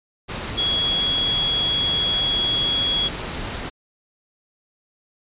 sine tone in noise, 3333 Hz, G#7, 5 cents sharp, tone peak -18 dBFS, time 0.57-3.09 s, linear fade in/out 20 ms, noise pink, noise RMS -29 dBFS, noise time 0.28-3.7 s, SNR +8 dB, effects resampled to 8000 Hz

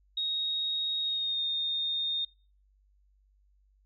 sine tone with pitch glide, 3756 to 3672 Hz, A#7 to A#7, +12 to -27 cents, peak -28 dBFS, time 0.17-2.25 s, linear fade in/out 5 ms, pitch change -39 cents, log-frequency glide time 1.02-1.42 s, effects noise-tail reverb RT60 0.4 s tail -25 dB re dry + added 49 Hz sine -63 dBFS peak until 3.85 s

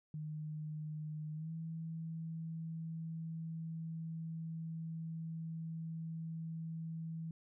sine tone with pitch glide, 153.5 to 162.63 Hz, D#3 to E3, -23 to -23 cents, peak -40 dBFS, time 0.14-7.31 s, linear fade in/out 2 ms, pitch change +100 cents, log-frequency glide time 1.34-1.51 s, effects none

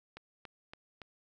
click train, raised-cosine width 0.3 ms, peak -30 dBFS, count 4, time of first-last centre 0.17-1.017 s, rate 3.54 Hz, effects none

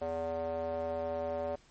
square tone with band-pass filter, 82.3 Hz, E2, 2 cents flat, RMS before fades -35 dBFS, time 0.01-1.56 s, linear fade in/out 10 ms, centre 610 Hz, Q 4.8, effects pink hiss -63 dBFS RMS until 1.7 s + MP3 32 kbps

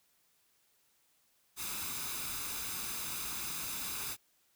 white noise with comb filter, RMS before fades -39 dBFS, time 1.56-4.17 s, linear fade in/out 50 ms, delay 0.8 ms, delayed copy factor +0.55, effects white hiss -72 dBFS RMS until 4.55 s

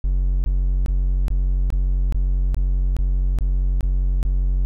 triangle tone bursts, 45.83 Hz, F#1, 16 cents flat, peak -14 dBFS, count 11, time 0.04-4.65 s, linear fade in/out 0 ms, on 400 ms, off 21 ms, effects none

